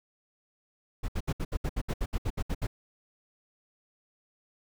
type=noise bursts; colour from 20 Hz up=brown; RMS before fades=-29 dBFS; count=14; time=1.03-2.67 s; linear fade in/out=10 ms; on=54 ms; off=68 ms; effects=none